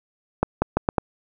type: accelerating click train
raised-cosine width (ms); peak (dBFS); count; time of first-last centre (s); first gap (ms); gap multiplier
1; -4; 5; 0.43-0.982; 190; 0.79
effects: none